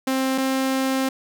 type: tone pair in turn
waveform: sawtooth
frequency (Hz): 263.9 / 265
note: C4 / C4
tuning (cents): +15 / +22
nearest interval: unison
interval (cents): 7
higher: second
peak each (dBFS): -16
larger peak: neither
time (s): 0.07-0.38 / 0.38-1.09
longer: second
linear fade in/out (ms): 5
effects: none